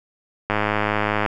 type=click train; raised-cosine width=0.5 ms; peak=-5 dBFS; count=81; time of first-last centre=0.5-1.262 s; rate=105 Hz; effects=none